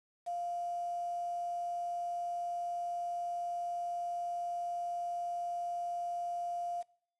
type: tone with quantisation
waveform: sine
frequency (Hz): 698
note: F5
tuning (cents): -1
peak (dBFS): -34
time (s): 0.26-6.83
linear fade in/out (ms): 20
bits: 9
effects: noise-tail reverb RT60 0.6 s tail -23 dB re dry + resampled to 24000 Hz